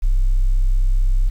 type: tone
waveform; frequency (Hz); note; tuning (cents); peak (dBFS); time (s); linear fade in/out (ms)
sine; 32.27; C1; -23; -10; 0.02-1.3; 20
effects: tanh soft clip ceiling -11 dBFS + 8-bit